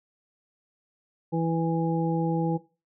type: harmonic tone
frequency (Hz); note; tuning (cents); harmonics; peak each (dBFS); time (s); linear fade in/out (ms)
164.81; E3; 0; 1 / 2 / 3 / 5; -26 / -29 / -31 / -33; 1.32-2.58; 20
effects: noise-tail reverb RT60 0.3 s tail -18 dB re dry